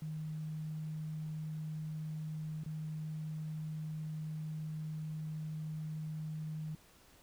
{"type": "tone with dropouts", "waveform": "sine", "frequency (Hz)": 155.56, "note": "D#3", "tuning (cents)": 0, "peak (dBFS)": -38, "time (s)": [0.02, 6.75], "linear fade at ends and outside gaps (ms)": 2, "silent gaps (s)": [2.636, 2.661], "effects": ["pink hiss -63 dBFS RMS until 7.22 s"]}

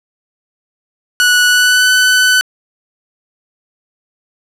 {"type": "tone with pitch glide", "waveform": "sawtooth", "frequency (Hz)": [1473, 1502.2], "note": ["F#6", "F#6"], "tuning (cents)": [-8, 26], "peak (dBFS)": -4, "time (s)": [1.2, 2.41], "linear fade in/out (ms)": 0, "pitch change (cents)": 34, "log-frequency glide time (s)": [1.47, 1.87], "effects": ["low-pass 12000 Hz 12 dB/octave"]}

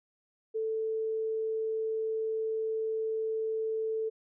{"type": "tone", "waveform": "sine", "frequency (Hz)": 441.7, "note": "A4", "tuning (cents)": 7, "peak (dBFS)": -29, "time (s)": [0.54, 4.1], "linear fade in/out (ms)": 20, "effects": []}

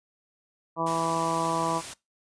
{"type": "harmonic tone", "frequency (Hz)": 164.81, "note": "E3", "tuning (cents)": 0, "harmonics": [1, 2, 3, 4, 5, 6, 7], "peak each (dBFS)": [-35, -33, -35, -31, -35, -29, -32], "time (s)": [0.76, 1.82], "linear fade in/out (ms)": 50}
{"type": "noise", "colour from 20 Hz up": "white", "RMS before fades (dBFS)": -38, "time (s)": [0.86, 1.94], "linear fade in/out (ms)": 10}
{"effects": ["noise-tail reverb RT60 0.2 s tail -21 dB re dry", "resampled to 22050 Hz"]}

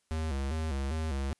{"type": "tone with vibrato", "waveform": "square", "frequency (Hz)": 73.6, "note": "D2", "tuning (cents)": 4, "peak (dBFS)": -31, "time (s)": [0.11, 1.33], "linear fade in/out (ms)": 0, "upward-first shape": "square", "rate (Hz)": 2.5, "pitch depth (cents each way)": 130, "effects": ["white hiss -75 dBFS RMS until 1.39 s", "resampled to 24000 Hz"]}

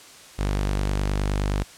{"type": "tone", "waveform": "sawtooth", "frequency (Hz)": 49.61, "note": "G1", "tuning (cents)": 21, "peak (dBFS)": -18, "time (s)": [0.38, 1.64], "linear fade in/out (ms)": 20, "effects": ["white hiss -46 dBFS RMS until 1.77 s", "low-pass 9000 Hz 12 dB/octave"]}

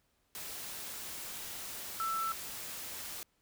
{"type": "tone in noise", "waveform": "sine", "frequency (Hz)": 1327, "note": "E6", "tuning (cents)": 11, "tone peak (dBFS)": -32, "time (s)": [2, 2.32], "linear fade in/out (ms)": 0, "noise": "white", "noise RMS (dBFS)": -43, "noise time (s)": [0.35, 3.23], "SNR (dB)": 8, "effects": ["pink hiss -75 dBFS RMS until 3.41 s"]}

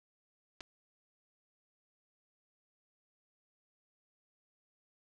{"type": "clicks", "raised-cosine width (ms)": 0.2, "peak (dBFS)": -28, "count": 2, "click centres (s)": [0.606, 0.609], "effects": []}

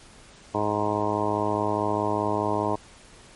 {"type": "harmonic tone", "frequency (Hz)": 104.8, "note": "G#2", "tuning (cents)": 16, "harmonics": [1, 2, 3, 4, 5, 6, 7, 8, 9, 10], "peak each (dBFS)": [-33, -34, -30, -30, -35, -30, -34, -34, -29, -33], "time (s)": [0.54, 2.76], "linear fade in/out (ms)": 10, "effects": ["pink hiss -50 dBFS RMS until 3.35 s", "MP3 48 kbps"]}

